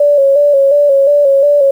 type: tone with vibrato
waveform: sine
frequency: 565 Hz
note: C#5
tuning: 33 cents sharp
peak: -5 dBFS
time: 0-1.71 s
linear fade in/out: 5 ms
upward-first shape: square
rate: 2.8 Hz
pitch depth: 48 cents each way
effects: 7-bit